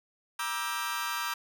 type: chord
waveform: sawtooth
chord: E half-diminished seventh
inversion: second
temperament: just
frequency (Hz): 949.3 / 1186.7 / 1318.5 / 1582.2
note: Bb5 / D6 / E6 / G6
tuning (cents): +31 / +18 / 0 / +16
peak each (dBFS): -33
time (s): 0.39-1.34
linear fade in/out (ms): 5
effects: none